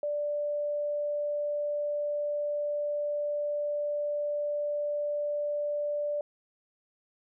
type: tone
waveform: sine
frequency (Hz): 587.3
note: D5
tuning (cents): 0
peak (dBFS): -28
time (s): 0.03-6.21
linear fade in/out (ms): 2
effects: none